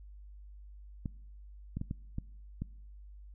clicks, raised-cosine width 5 ms, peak -23 dBFS, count 6, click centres 1.058 / 1.77 / 1.814 / 1.911 / 2.184 / 2.62 s, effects noise-tail reverb RT60 0.8 s tail -23 dB re dry + added 50 Hz sine -48 dBFS peak until 3.34 s

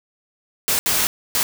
white noise bursts at uneven times, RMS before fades -19 dBFS, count 3, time 0.68-0.79 / 0.86-1.07 / 1.35-1.43 s, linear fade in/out 0 ms, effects none

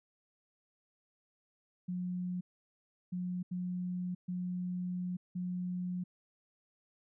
sine tone bursts at uneven times, 180 Hz, F#3, 47 cents flat, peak -34 dBFS, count 5, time 1.88-2.41 / 3.12-3.43 / 3.51-4.15 / 4.28-5.17 / 5.35-6.04 s, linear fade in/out 10 ms, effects none

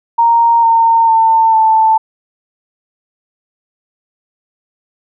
sine tone with pitch steps, 930 / 914 / 898.3 / 882.9 Hz, A#5 / A#5 / A5 / A5, -4 / -34 / +36 / +6 cents, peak -6 dBFS, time 0.18-1.98 s, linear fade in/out 10 ms, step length 450 ms, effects none

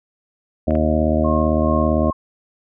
harmonic tone, 77.78 Hz, D#2, in tune, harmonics 1 / 2 / 3 / 4 / 5 / 7 / 8 / 9, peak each -20 / -27 / -20 / -23 / -29 / -25 / -21 / -29 dBFS, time 0.67-2.11 s, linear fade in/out 10 ms
clicks, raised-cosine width 0.5 ms, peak -19 dBFS, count 2, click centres 0.708 / 0.753 s
sine tone with tremolo, 1075 Hz, C6, 47 cents sharp, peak -22 dBFS, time 1.24-2.13 s, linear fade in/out 10 ms, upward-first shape sine, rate 2.4 Hz, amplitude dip 70%
effects none

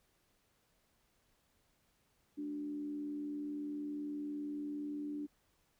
sine tone with frequency modulation, 293.7 Hz, D4, in tune, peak -38 dBFS, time 2.37-5.27 s, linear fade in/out 20 ms, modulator 79.3 Hz, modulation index 0.34, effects pink hiss -75 dBFS RMS until 5.79 s

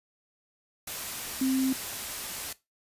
sine tone in noise, 263.3 Hz, C4, 11 cents sharp, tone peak -23 dBFS, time 1.41-1.73 s, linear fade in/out 5 ms, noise white, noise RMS -36 dBFS, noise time 0.87-2.53 s, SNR +10 dB, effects noise-tail reverb RT60 0.2 s tail -17 dB re dry + resampled to 32000 Hz

